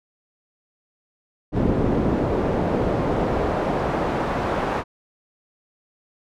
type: noise with band-pass filter sweep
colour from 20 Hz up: brown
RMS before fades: -22 dBFS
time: 1.52-4.84 s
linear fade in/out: 50 ms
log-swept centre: 350 to 950 Hz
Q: 0.9
effects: none